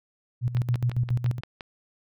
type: tone with tremolo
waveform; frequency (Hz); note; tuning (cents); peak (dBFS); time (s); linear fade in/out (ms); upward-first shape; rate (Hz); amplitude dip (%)
sine; 121.6; B2; -26; -20; 0.41-1.41; 50; square; 7.2; 75
type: click train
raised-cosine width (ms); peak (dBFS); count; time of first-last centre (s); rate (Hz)
0.3; -21; 7; 0.57-1.608; 5.78
effects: none